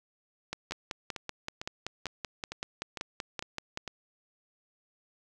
two click trains, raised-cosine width 0.2 ms, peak -17 / -20 dBFS, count 18 / 8, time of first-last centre 0.53-3.774 / 0.71-3.877 s, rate 5.24 / 2.21 Hz, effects none

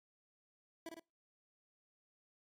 25% pulse tone with echo, 329.6 Hz, E4, in tune, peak -40 dBFS, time 0.86-0.89 s, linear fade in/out 2 ms, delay 53 ms, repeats 2, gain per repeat -3 dB, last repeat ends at 0.996 s, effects noise-tail reverb RT60 0.3 s tail -26 dB re dry + AAC 48 kbps

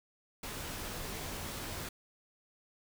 pink noise with comb filter, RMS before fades -41 dBFS, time 0.43-1.89 s, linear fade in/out 5 ms, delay 17 ms, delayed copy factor -0.55, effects none

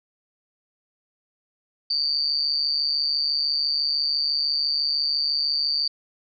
sine tone with amplitude modulation, 4600 Hz, D8, 37 cents flat, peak -17 dBFS, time 1.9-5.88 s, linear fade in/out 5 ms, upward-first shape sine, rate 146 Hz, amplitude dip 85%, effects none

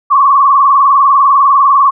sine tone with vibrato, 1108.7 Hz, C#6, in tune, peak -4 dBFS, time 0.1-1.91 s, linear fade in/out 20 ms, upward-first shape sine, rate 20 Hz, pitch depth 95 cents each way, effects none

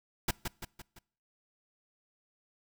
pink noise with echo, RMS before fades -29 dBFS, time 0.28-0.31 s, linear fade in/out 5 ms, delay 170 ms, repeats 4, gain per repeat -6 dB, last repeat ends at 0.99 s, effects noise-tail reverb RT60 0.6 s tail -25 dB re dry

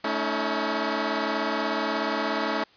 10% pulse tone cluster, 218.7 / 281.3 / 319.7 Hz, A3 / C#4 / D#4, -10 / +26 / +47 cents, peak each -21 dBFS, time 0.04-2.64 s, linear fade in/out 5 ms, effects white hiss -57 dBFS RMS until 2.76 s + resampled to 11025 Hz

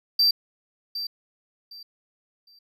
triangle tone with echo, 4685 Hz, D8, 5 cents flat, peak -15 dBFS, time 0.19-0.31 s, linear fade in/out 5 ms, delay 760 ms, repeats 3, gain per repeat -12 dB, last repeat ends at 2.59 s, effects none

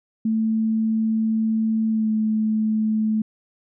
sine tone with pitch glide, 221.2 to 217.3 Hz, A3 to A3, +9 to -21 cents, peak -18 dBFS, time 0.25-3.22 s, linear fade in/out 5 ms, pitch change -30 cents, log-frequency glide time 1.89-2.1 s, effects none

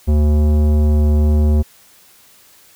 sine tone with tanh clipping, 75.1 Hz, D2, 39 cents sharp, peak -12 dBFS, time 0.07-1.63 s, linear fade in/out 20 ms, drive 15 dB, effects white hiss -48 dBFS RMS until 2.75 s

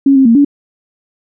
sine tone with pitch steps, 275.2 / 267.2 / 230.1 / 285 Hz, C#4 / C4 / A#3 / C#4, -12 / +36 / -22 / +48 cents, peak -4 dBFS, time 0.06-0.448 s, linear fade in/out 5 ms, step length 97 ms, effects none

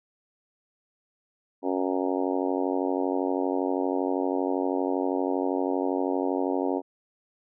harmonic tone, 92.6 Hz, F#2, 2 cents sharp, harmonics 3 / 4 / 5 / 6 / 7 / 8 / 9 / 10, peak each -28 / -30 / -32 / -34 / -35 / -36 / -37 / -38 dBFS, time 1.62-6.82 s, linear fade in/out 50 ms, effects none

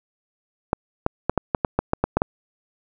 clicks, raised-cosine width 1 ms, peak -4 dBFS, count 11, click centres 0.731 / 1.064 / 1.296 / 1.377 / 1.548 / 1.648 / 1.79 / 1.934 / 2.04 / 2.17 / 2.219 s, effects none

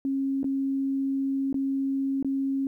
sine tone with dropouts, 271.5 Hz, C#4, 36 cents flat, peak -24 dBFS, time 0.05-2.67 s, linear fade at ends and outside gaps 1 ms, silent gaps 0.431-0.443 / 1.528-1.543 / 2.227-2.246 s, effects 11-bit

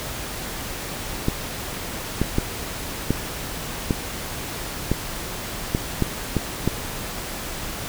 clicks, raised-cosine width 3 ms, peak -6 dBFS, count 10, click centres 1.284 / 2.216 / 2.384 / 3.106 / 3.908 / 4.916 / 5.749 / 6.023 / 6.367 / 6.676 s, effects pink hiss -31 dBFS RMS until 7.88 s

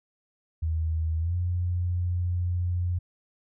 sine tone with pitch glide, 80.3 to 88.59 Hz, E2 to F2, -45 to +25 cents, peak -24 dBFS, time 0.62-2.99 s, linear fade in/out 10 ms, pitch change +170 cents, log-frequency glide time 1.19-1.35 s, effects none

